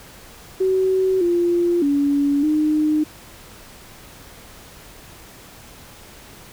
sine tone with pitch steps, 377.3 / 347.1 / 284.4 / 305.6 Hz, F#4 / F4 / C#4 / D#4, +34 / -11 / +45 / -31 cents, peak -15 dBFS, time 0.6-3.04 s, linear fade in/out 10 ms, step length 610 ms, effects pink hiss -43 dBFS RMS until 6.52 s

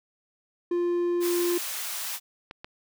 triangle tone, 349.2 Hz, F4, in tune, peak -21 dBFS, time 0.71-1.58 s, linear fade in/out 5 ms
white high-pass noise, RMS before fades -33 dBFS, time 1.2-2.2 s, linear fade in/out 50 ms, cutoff 790 Hz, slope 12 dB/octave
clicks, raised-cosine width 0.3 ms, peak -23 dBFS, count 2, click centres 2.511 / 2.645 s
effects none

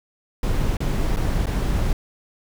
brown noise with dropouts, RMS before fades -21 dBFS, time 0.43-1.93 s, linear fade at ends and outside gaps 2 ms, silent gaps 0.769-0.804 / 1.162-1.169 / 1.458-1.468 s, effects none

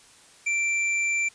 sine tone with tanh clipping, 2349 Hz, D7, in tune, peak -24 dBFS, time 0.46-1.29 s, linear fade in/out 10 ms, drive 16 dB, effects white hiss -53 dBFS RMS until 1.34 s + resampled to 22050 Hz

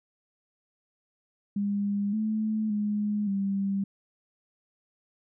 sine tone with pitch steps, 202.3 / 216.8 / 208.4 / 196.9 Hz, G#3 / A3 / G#3 / G3, -45 / -25 / +6 / +8 cents, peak -25 dBFS, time 1.56-3.84 s, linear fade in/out 5 ms, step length 570 ms, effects none

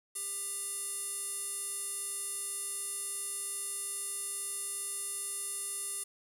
square tone with band-pass filter, 398.9 Hz, G4, 30 cents sharp, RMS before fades -38 dBFS, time 0.15-6.04 s, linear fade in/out 10 ms, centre 9800 Hz, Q 7.2, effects 10-bit

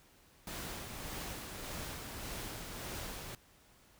pink noise with tremolo, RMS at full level -42 dBFS, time 0.47-3.35 s, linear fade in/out 2 ms, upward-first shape sine, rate 1.7 Hz, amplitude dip 35%, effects pink hiss -64 dBFS RMS until 3.99 s

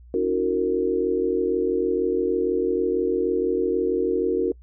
sine tone cluster, 281.7 / 319.5 / 365.8 / 458.2 Hz, C#4 / D#4 / F#4 / A#4, +28 / +46 / -20 / -30 cents, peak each -29 / -29 / -23 / -23 dBFS, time 0.14-4.52 s, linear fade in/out 2 ms, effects noise-tail reverb RT60 0.1 s tail -26 dB re dry + added 60 Hz sine -44 dBFS peak until 4.62 s

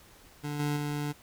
25% pulse tone with level steps, 146.83 Hz, D3, in tune, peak -29 / -24 / -27 dBFS, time 0.43-1.13 s, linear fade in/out 20 ms, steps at 0.59 / 0.76 s, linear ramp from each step 10 ms, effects pink hiss -56 dBFS RMS until 1.22 s

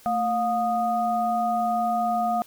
sine tone cluster, 224.5 / 712 / 1239 Hz, A3 / F5 / D#6, +35 / +33 / -8 cents, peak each -30 / -22 / -31 dBFS, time 0.06-2.42 s, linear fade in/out 0 ms, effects white hiss -52 dBFS RMS until 2.46 s

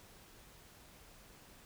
silence, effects pink hiss -59 dBFS RMS until 1.65 s

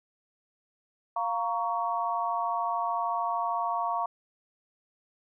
sine chord, Bb minor, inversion second, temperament just, 699.2 / 932.3 / 1118.8 Hz, F5 / Bb5 / Db6, +2 / 0 / +16 cents, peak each -31 dBFS, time 1.16-4.06 s, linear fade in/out 5 ms, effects none

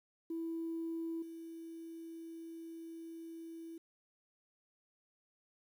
sine tone with level steps, 329.6 Hz, E4, in tune, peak -36 / -45 dBFS, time 0.3-3.78 s, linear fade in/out 5 ms, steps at 1.22 s, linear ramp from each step 5 ms, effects tanh soft clip ceiling -32 dBFS + 11-bit

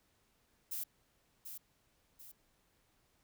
violet noise with echo, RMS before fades -40 dBFS, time 0.71-0.84 s, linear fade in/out 10 ms, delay 740 ms, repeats 2, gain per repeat -7 dB, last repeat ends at 2.32 s, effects pink hiss -74 dBFS RMS until 3.23 s

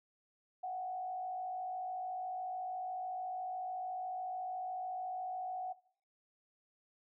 sine tone with frequency modulation, 740 Hz, F#5, in tune, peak -37 dBFS, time 0.63-5.73 s, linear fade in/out 10 ms, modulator 53.9 Hz, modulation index 0.41, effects noise-tail reverb RT60 0.5 s tail -17 dB re dry

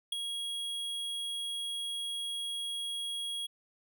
square tone with ADSR envelope, 3300 Hz, G#7, 12 cents flat, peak -28 dBFS, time 0.12-3.47 s, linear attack 6 ms, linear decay 9 ms, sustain -7 dB, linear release 15 ms, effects none

